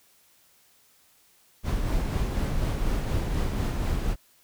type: noise with tremolo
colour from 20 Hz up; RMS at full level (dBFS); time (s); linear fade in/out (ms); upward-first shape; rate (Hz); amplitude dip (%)
brown; -25; 1.63-4.16; 50; sine; 4.1; 30
effects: white hiss -61 dBFS RMS until 4.43 s